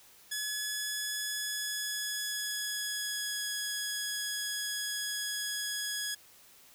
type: tone with pitch glide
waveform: 10% pulse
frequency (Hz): 1698 to 1673.7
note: G#6 to G#6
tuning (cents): +38 to +13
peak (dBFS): -24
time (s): 0.31-6.15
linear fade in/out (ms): 10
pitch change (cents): -25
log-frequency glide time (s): 1.32-3.49
effects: white hiss -58 dBFS RMS until 6.74 s